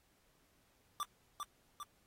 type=tone with echo; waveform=square; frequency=1174.7 Hz; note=D6; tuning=in tune; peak=-36 dBFS; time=1-1.03 s; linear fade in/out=0 ms; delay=400 ms; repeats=2; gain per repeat=-4 dB; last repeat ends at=1.83 s; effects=pink hiss -73 dBFS RMS until 2.06 s + AAC 48 kbps